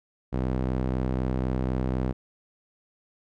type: tone with band-pass filter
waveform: sawtooth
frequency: 64 Hz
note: C2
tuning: 38 cents flat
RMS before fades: -27 dBFS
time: 0.32-2.13 s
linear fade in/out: 20 ms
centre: 250 Hz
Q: 0.52
effects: none